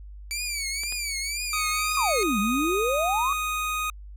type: tone with vibrato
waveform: 15% pulse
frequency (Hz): 2301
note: D7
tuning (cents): -36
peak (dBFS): -21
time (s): 0.31-2.23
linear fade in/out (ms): 0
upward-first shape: triangle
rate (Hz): 2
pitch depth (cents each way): 130
type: clicks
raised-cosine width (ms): 0.3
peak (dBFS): -24 / -24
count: 2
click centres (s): 0.835 / 0.924
type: tone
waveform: 25% pulse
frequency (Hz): 1244.5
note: D#6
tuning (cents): 0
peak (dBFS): -22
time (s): 1.53-3.9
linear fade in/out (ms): 2
type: exponential two-way sweep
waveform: sine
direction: down then up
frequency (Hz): 1174.7 to 194.1 to 1174.7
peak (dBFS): -23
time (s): 1.97-3.33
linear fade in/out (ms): 2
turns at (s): 2.39
effects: added 50 Hz sine -39 dBFS peak until 4.16 s